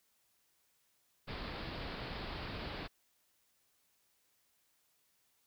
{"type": "low-pass noise", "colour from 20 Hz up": "pink", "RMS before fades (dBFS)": -43, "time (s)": [1.27, 2.88], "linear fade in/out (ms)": 20, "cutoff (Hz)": 4900, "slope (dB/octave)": 96, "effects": ["white hiss -75 dBFS RMS until 5.46 s"]}